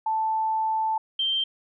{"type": "tone pair in turn", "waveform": "sine", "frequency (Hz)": [880, 3143], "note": ["A5", "G7"], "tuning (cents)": [0, 4], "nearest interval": "octave + minor seventh", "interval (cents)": 2204, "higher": "second", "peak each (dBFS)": -22, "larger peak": "neither", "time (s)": [[0.06, 0.98], [1.19, 1.44]], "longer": "first", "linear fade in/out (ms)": 5, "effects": []}